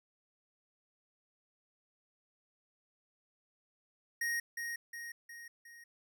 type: tone with echo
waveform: square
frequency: 1871 Hz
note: A#6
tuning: 6 cents sharp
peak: -33 dBFS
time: 4.21-4.4 s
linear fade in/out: 5 ms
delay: 360 ms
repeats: 4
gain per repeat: -5 dB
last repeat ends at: 5.84 s
effects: none